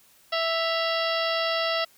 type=harmonic tone with a mistuned harmonic; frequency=659.3 Hz; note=E5; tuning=in tune; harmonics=1 / 2 / 3 / 4 / 5 / 6 / 7 / 8; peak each=-27 / -30 / -32 / -33 / -34 / -35 / -35 / -36 dBFS; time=0.32-1.85 s; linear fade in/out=10 ms; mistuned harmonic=4; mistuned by=+89 cents; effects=white hiss -58 dBFS RMS until 1.97 s